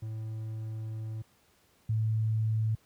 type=tone pair in turn; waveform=triangle / sine; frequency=110 / 110 Hz; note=A2 / A2; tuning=0 / 0 cents; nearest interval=unison; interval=0 cents; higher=neither; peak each=-32 / -25 dBFS; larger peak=second; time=0.02-1.22 / 1.89-2.75 s; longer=first; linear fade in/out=5 ms; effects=pink hiss -66 dBFS RMS until 2.85 s + high-pass 60 Hz 12 dB/octave